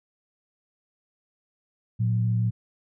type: tone pair together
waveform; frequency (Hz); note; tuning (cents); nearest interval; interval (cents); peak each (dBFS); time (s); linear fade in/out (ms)
sine; 114.09 / 181.1; A#2 / F#3; -37 / -37; minor sixth; 800; -21 / -30; 1.99-2.51; 20
effects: none